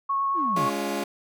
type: tone with vibrato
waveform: sine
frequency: 1100 Hz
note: C#6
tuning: 14 cents flat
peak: -22 dBFS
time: 0.09-0.7 s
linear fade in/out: 10 ms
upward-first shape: sine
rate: 9.1 Hz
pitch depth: 8 cents each way
type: exponential sweep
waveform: triangle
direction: down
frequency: 377.9 to 116.7 Hz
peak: -28 dBFS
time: 0.34-0.69 s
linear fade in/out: 50 ms
type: chord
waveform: 20% pulse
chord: Db major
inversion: second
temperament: equal with one note detuned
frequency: 207.7 / 282.4 / 349.2 Hz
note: Ab3 / Db4 / F4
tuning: 0 / +32 / 0 cents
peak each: -26 dBFS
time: 0.56-1.04 s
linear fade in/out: 5 ms
effects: none